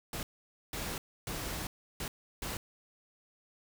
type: noise bursts at uneven times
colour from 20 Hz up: pink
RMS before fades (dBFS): -38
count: 5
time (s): 0.13-0.23 / 0.73-0.98 / 1.27-1.67 / 2-2.08 / 2.42-2.57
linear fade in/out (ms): 2
effects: none